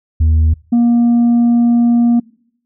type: tone pair in turn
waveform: sine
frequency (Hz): 79.1 / 237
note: D#2 / A#3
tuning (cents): +29 / +29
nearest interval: octave + perfect fifth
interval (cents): 1900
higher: second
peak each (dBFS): -5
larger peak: neither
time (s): 0.2-0.54 / 0.72-2.2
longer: second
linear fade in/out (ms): 10
effects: noise-tail reverb RT60 0.7 s tail -26 dB re dry + tanh soft clip ceiling -7 dBFS